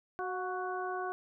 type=harmonic tone with a mistuned harmonic; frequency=371.1 Hz; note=F#4; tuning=5 cents sharp; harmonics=1 / 2 / 3 / 4; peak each=-38 / -38 / -40 / -42 dBFS; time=0.19-1.12 s; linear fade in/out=0 ms; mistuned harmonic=2; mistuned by=-38 cents; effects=none